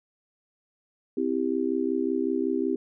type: chord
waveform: sine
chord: C major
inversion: none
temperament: just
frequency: 261.6 / 327 / 392.4 Hz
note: C4 / E4 / G4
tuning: 0 / -14 / +2 cents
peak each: -28 dBFS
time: 1.17-2.76 s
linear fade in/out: 5 ms
effects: none